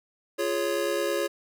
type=chord; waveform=square; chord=Db major; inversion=first; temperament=just; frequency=346.5 / 415.8 / 554.4 Hz; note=F4 / Ab4 / Db5; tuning=-14 / +2 / 0 cents; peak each=-31 / -31 / -29 dBFS; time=0.38-1.28 s; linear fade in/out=20 ms; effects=none